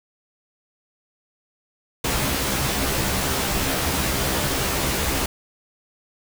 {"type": "noise with comb filter", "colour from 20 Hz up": "pink", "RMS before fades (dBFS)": -23, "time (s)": [2.04, 5.26], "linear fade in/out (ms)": 5, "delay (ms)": 15, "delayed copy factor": 0.9, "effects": []}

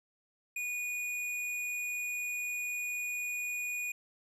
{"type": "tone with hard clipping", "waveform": "sine", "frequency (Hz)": 2459, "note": "D#7", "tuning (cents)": -21, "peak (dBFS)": -35, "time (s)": [0.56, 3.92], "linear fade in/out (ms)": 5, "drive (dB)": 14, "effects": ["resampled to 32000 Hz"]}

